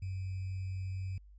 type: tone with sample-and-hold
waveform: sine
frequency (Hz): 94.2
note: F#2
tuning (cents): +32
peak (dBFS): -35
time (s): 0.02-1.18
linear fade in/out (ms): 5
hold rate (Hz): 2450
effects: added 50 Hz sine -53 dBFS peak until 1.38 s + resampled to 16000 Hz